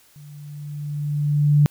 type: tone with level ramp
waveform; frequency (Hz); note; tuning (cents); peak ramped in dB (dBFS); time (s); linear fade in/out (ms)
sine; 146.83; D3; 0; -40 to -10; 0.16-1.66; 0
effects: white hiss -55 dBFS RMS until 1.7 s